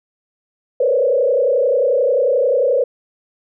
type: tone with frequency modulation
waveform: sine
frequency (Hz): 523.3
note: C5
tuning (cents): 0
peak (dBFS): -12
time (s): 0.8-2.84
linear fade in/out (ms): 5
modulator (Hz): 31.3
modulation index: 1.7
effects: none

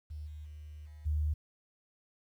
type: tone with level steps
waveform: sine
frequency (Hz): 75.8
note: D#2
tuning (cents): -45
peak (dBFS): -39 / -42 / -44 / -47 / -28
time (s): 0.1-1.34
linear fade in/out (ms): 10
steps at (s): 0.26 / 0.44 / 0.85 / 1.05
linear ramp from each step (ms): 20
effects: 11-bit

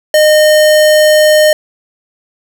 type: tone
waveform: square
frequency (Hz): 612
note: D#5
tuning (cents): -29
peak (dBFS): -5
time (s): 0.14-1.53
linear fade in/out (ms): 2
effects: none

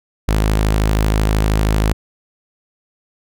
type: tone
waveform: sawtooth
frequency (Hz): 52.9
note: G#1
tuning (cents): +33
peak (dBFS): -9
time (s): 0.28-1.93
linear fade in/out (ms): 5
effects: none

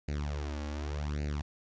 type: tone with flanger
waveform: sawtooth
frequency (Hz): 73.42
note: D2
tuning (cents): 0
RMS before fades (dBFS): -35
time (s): 0.08-1.42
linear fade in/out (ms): 5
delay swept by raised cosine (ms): 0.44 to 3.64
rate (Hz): 0.87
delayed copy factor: +0.9
effects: resampled to 16000 Hz + 11-bit

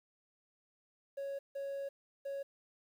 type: tone bursts at uneven times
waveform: triangle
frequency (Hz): 554.4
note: C#5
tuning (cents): 0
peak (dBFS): -35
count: 3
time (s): 1.17-1.39 / 1.55-1.89 / 2.25-2.43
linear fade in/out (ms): 10
effects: tanh soft clip ceiling -31 dBFS + 11-bit

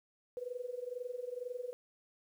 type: tone with amplitude modulation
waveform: sine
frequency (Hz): 493.9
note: B4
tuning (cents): 0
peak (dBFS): -35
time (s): 0.37-1.73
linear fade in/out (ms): 0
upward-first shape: sine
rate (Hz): 22.1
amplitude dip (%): 85
effects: 11-bit

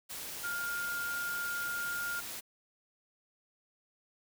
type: tone in noise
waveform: sine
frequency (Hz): 1410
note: F6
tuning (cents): +16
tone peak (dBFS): -34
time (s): 0.43-2.21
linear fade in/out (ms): 20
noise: white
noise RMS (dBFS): -42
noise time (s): 0.09-2.41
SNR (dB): +5
effects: none

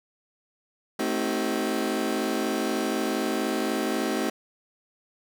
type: chord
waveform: 30% pulse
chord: A diminished seventh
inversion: none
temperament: just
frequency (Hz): 220 / 264 / 316.8 / 380.2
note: A3 / C4 / Eb4 / Gb4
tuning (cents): 0 / +16 / +31 / +47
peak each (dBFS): -28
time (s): 0.99-4.3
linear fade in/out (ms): 5
effects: none

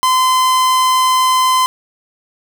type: tone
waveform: 45% pulse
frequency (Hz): 1028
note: C6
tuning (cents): -31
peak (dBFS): -10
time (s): 0.03-1.66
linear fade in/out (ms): 0
effects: none

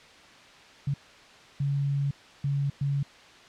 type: tone bursts at uneven times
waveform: sine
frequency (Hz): 140.6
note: C#3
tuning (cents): +25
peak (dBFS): -24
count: 4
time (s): 0.87-0.94 / 1.6-2.11 / 2.44-2.7 / 2.81-3.03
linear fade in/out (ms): 5
effects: white hiss -51 dBFS RMS until 3.48 s + low-pass 4000 Hz 12 dB/octave

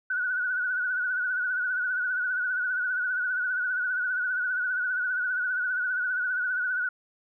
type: tone with vibrato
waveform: sine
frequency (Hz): 1480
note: F#6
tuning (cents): 0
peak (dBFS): -25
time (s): 0.1-6.89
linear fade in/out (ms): 5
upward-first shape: triangle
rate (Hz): 15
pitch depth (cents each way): 72
effects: none

